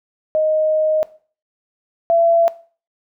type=tone pair in turn; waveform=sine; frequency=622.3 / 673 Hz; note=D#5 / E5; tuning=0 / +36 cents; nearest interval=minor second; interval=136 cents; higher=second; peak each=-13 / -11 dBFS; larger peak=second; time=0.35-1.03 / 2.1-2.48 s; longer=first; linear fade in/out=0 ms; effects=noise-tail reverb RT60 0.4 s tail -18 dB re dry